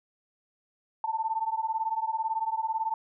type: beating tone pair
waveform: sine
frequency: 881 / 899 Hz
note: A5 / A5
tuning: +2 / +37 cents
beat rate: 18 Hz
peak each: -30 dBFS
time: 1.04-2.94 s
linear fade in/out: 2 ms
effects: none